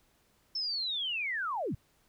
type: linear sweep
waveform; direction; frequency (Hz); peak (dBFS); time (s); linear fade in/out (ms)
sine; down; 5350 to 77.78; -31; 0.55-1.75; 5
effects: pink hiss -69 dBFS RMS until 2.08 s